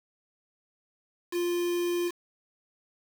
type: tone with quantisation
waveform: triangle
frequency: 349.2 Hz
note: F4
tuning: in tune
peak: -24 dBFS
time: 1.31-2.12 s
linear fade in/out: 50 ms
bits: 6
effects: none